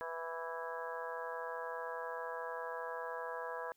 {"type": "harmonic tone with a mistuned harmonic", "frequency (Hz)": 164.81, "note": "E3", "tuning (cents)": 0, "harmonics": [3, 4, 5, 6, 7, 8, 9, 10], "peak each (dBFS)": [-44, -47, -53, -44, -52, -51, -58, -47], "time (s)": [0.01, 3.72], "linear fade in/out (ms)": 0, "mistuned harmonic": 9, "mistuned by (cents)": 45, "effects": ["white hiss -75 dBFS RMS until 3.76 s"]}